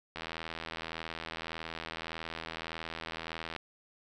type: click train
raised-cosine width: 0.3 ms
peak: -22 dBFS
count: 279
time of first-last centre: 0.16-3.563 s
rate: 81.7 Hz
effects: none